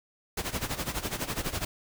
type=noise with tremolo; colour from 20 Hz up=pink; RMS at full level=-30 dBFS; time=0.37-1.65 s; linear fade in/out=5 ms; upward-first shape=sine; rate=12 Hz; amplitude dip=80%; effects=none